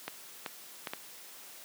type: clicks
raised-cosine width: 0.3 ms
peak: -19 dBFS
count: 4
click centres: 0.08 / 0.462 / 0.872 / 0.935 s
effects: white hiss -50 dBFS RMS until 1.64 s + high-pass 200 Hz 12 dB/octave